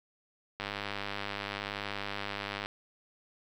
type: click train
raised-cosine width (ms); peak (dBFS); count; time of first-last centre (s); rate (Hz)
0.3; -19; 209; 0.6-2.659; 101
effects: 9-bit